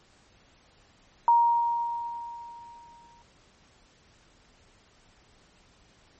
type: tone with exponential decay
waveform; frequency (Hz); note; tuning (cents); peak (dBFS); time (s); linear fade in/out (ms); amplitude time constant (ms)
sine; 940; A#5; +14; -15; 1.28-3.22; 1; 420
effects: pink hiss -60 dBFS RMS until 6.19 s + MP3 32 kbps